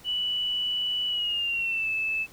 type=tone with pitch glide; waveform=sine; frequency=2960 to 2622 Hz; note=F#7 to E7; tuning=0 to -10 cents; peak=-25 dBFS; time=0.04-2.27 s; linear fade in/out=50 ms; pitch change=-210 cents; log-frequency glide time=1.07-1.89 s; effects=pink hiss -52 dBFS RMS until 2.32 s